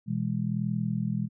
sine chord, E major, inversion second, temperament just, 123.61 / 164.81 / 206 Hz, B2 / E3 / G#3, +2 / 0 / -14 cents, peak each -31 / -31 / -30 dBFS, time 0.06-1.29 s, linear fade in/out 50 ms, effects none

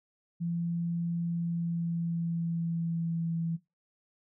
sine tone with pitch glide, 170 to 165.93 Hz, F3 to E3, -46 to +12 cents, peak -29 dBFS, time 0.4-3.57 s, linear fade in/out 20 ms, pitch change -42 cents, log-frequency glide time 1.25-3.37 s, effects noise-tail reverb RT60 0.2 s tail -17 dB re dry

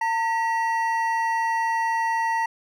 triangle tone pair together, 908 / 1924 Hz, A#5 / B6, -46 / -46 cents, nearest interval octave + minor second, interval 1300 cents, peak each -20 / -26 dBFS, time 0.01-2.46 s, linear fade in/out 5 ms, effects none

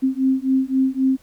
sine beating tone pair, 262.1 / 265.9 Hz, C4 / C4, +3 / +28 cents, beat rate 3.8 Hz, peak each -19 dBFS, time 0.02-1.17 s, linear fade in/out 20 ms, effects pink hiss -55 dBFS RMS until 1.22 s

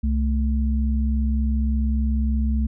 sine tone pair together, 65.7 / 220.5 Hz, C2 / A3, +8 / +4 cents, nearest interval octave + major sixth, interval 2096 cents, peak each -19 / -25 dBFS, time 0.03-2.67 s, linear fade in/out 10 ms, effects none

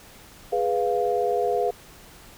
sine chord, F diminished, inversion first, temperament equal, 415.3 / 493.9 / 698.5 Hz, Ab4 / Cb5 / F5, 0 / 0 / 0 cents, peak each -25 dBFS, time 0.52-1.71 s, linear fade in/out 10 ms, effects pink hiss -48 dBFS RMS until 2.37 s

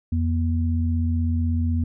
sine tone pair together, 85.3 / 239.8 Hz, F2 / A#3, -40 / +49 cents, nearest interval octave + tritone, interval 1789 cents, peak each -20 / -26 dBFS, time 0.12-1.84 s, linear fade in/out 5 ms, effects none

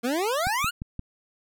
25% pulse exponential sweep, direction up, 226.7 to 1480 Hz, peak -20 dBFS, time 0.03-0.71 s, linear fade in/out 20 ms
click train, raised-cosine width 5 ms, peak -20 dBFS, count 4, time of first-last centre 0.47-0.994 s, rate 5.73 Hz
effects none

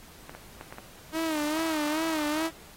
clicks, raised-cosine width 0.5 ms, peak -26 dBFS, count 7, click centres 0.295 / 0.35 / 0.611 / 0.725 / 0.784 / 1.463 / 1.592 s
sawtooth tone with vibrato, 311.1 Hz, D#4, in tune, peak -23 dBFS, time 1.12-2.51 s, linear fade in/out 50 ms, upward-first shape sine, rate 2.4 Hz, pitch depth 85 cents each way
effects pink hiss -51 dBFS RMS until 2.76 s + AAC 48 kbps

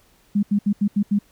sine tone bursts at uneven times, 204.1 Hz, G#3, 30 cents flat, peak -15 dBFS, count 6, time 0.35-0.43 / 0.51-0.59 / 0.66-0.73 / 0.81-0.88 / 0.96-1.03 / 1.11-1.19 s, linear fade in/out 10 ms, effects pink hiss -58 dBFS RMS until 1.31 s

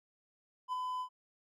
triangle tone with ADSR envelope, 1008 Hz, B5, 35 cents sharp, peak -30 dBFS, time 0.68-1.09 s, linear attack 46 ms, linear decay 16 ms, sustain -3 dB, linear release 80 ms, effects none

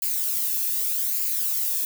violet noise with flanger, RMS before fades -25 dBFS, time 0.02-1.85 s, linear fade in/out 2 ms, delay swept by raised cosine 0.42 to 1.17 ms, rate 0.84 Hz, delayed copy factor +0.55, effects none

